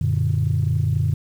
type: chord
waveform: sine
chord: Gb augmented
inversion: none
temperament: equal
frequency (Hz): 92.5 / 116.54 / 146.83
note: Gb2 / Bb2 / D3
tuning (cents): 0 / 0 / 0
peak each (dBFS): -21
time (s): 0.01-1.14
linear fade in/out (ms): 5
effects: tanh soft clip ceiling -10 dBFS + 8-bit